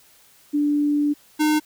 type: tone pair in turn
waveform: sine / square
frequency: 292.8 / 304.9 Hz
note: D4 / D#4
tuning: -5 / -35 cents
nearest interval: minor second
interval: 70 cents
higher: second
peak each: -17 dBFS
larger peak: neither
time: 0.53-1.14 / 1.39-1.6 s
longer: first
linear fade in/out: 20 ms
effects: white hiss -54 dBFS RMS until 1.65 s